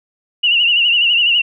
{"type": "tone with vibrato", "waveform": "sine", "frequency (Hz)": 2831, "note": "F7", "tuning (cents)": 23, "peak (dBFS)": -10, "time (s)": [0.43, 1.42], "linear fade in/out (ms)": 10, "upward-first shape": "triangle", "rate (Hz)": 12, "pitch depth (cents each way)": 94, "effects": []}